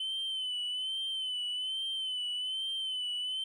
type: tone with vibrato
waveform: sine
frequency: 3048 Hz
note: G7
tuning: 49 cents flat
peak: -30 dBFS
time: 0-3.44 s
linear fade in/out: 5 ms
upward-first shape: sine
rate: 1.2 Hz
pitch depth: 56 cents each way
effects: tanh soft clip ceiling -31 dBFS + 12-bit